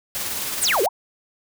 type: noise with tremolo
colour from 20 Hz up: white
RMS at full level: -26 dBFS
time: 0.15-0.86 s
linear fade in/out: 0 ms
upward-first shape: sine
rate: 19 Hz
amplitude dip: 30%
type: exponential two-way sweep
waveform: sine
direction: down then up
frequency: 11670 to 355.7 to 1046 Hz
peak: -17 dBFS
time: 0.61-0.89 s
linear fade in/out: 20 ms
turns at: 0.82 s
effects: none